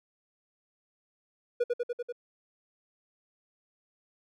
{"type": "tone with echo", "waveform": "triangle", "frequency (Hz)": 483.9, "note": "B4", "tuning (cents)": -35, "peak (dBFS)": -21, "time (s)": [1.6, 1.64], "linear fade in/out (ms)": 10, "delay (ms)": 97, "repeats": 5, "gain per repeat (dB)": -2, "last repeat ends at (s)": 2.125, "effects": []}